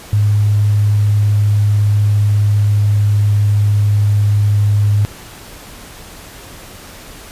sine tone with pitch glide, 103.83 to 103.23 Hz, G#2 to G#2, 0 to -10 cents, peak -9 dBFS, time 0.13-5.05 s, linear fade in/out 0 ms, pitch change -10 cents, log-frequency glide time 0.92-3.87 s, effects pink hiss -35 dBFS RMS until 7.31 s + resampled to 32000 Hz

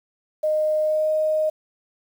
sine tone with pitch glide, 616 to 621 Hz, D#5 to D#5, -17 to -3 cents, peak -18 dBFS, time 0.43-1.5 s, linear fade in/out 10 ms, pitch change +14 cents, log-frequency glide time 0.82-1.1 s, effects 8-bit

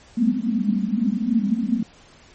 pink band-pass noise, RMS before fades -21 dBFS, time 0.17-1.83 s, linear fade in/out 5 ms, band 200 to 250 Hz, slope 96 dB/octave, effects pink hiss -50 dBFS RMS until 2.34 s + MP3 32 kbps

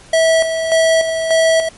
square tone with tremolo, 650 Hz, E5, 24 cents flat, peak -10 dBFS, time 0.13-1.69 s, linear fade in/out 5 ms, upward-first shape square, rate 1.7 Hz, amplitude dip 55%, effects pink hiss -42 dBFS RMS until 1.77 s + MP3 48 kbps

